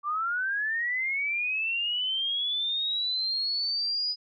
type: linear sweep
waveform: sine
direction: up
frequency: 1153 to 4978 Hz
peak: -26 dBFS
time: 0.03-4.16 s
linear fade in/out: 50 ms
effects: none